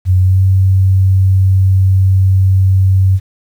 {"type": "tone with pitch glide", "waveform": "sine", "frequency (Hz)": [92.2, 95.12], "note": ["F#2", "F#2"], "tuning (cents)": [-6, 48], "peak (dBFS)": -6, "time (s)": [0.05, 3.2], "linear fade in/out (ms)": 50, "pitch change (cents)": 54, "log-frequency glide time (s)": [0.19, 0.41], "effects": ["7-bit"]}